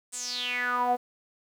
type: tone with band-pass filter sweep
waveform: sawtooth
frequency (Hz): 246.9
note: B3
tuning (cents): 0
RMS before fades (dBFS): -29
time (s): 0.12-0.97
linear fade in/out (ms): 20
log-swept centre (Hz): 8600 to 610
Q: 7.3
effects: 9-bit